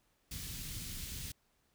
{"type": "band-stop noise", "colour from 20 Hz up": "pink", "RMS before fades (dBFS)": -43, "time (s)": [0.31, 1.32], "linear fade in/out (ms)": 5, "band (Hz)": [170, 3100], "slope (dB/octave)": 12, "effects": ["pink hiss -75 dBFS RMS until 1.74 s"]}